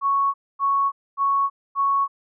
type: tone bursts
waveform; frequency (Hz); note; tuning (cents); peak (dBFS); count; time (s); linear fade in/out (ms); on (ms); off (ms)
sine; 1108.7; C#6; 0; -17; 4; 0.01-2.08; 50; 330; 250
effects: none